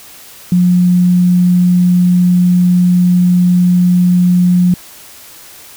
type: tone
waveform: sine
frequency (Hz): 178.8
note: F3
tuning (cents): +41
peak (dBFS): -6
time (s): 0.52-4.74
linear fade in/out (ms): 2
effects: white hiss -36 dBFS RMS until 5.76 s